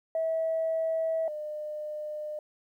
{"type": "tone pair in turn", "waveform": "sine", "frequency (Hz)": [648, 604.5], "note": ["E5", "D5"], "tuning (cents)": [-30, 50], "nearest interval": "minor second", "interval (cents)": 120, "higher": "first", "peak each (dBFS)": [-25, -33], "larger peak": "first", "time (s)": [[0.15, 1.28], [1.28, 2.39]], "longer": "first", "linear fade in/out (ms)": 2, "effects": ["tanh soft clip ceiling -21 dBFS", "11-bit"]}